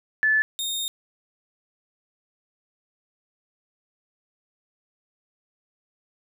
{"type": "tone pair in turn", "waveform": ["sine", "sawtooth"], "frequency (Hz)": [1738, 3683], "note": ["A6", "A#7"], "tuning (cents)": [-22, -22], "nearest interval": "octave + minor second", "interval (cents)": 1300, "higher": "second", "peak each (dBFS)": [-17, -23], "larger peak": "first", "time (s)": [[0.23, 0.42], [0.59, 0.88]], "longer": "second", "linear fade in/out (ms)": 0, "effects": []}